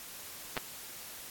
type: clicks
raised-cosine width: 0.3 ms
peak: -16 dBFS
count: 2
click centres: 0.568 / 0.576 s
effects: white hiss -46 dBFS RMS until 1.3 s + AAC 64 kbps